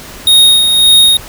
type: tone with tremolo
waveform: square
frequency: 3729 Hz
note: A#7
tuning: in tune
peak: -3 dBFS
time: 0.27-1.17 s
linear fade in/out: 2 ms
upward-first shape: sine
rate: 1.8 Hz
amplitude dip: 45%
effects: pink hiss -30 dBFS RMS until 1.28 s